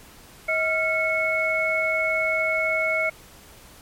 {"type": "tone cluster", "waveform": "sine", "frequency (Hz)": [637, 1384, 2198], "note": ["D#5", "F6", "C#7"], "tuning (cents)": [41, -16, -15], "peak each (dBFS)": [-25, -30, -22], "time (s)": [0.48, 3.1], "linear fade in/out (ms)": 10, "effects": ["pink hiss -48 dBFS RMS until 3.81 s", "MP3 64 kbps"]}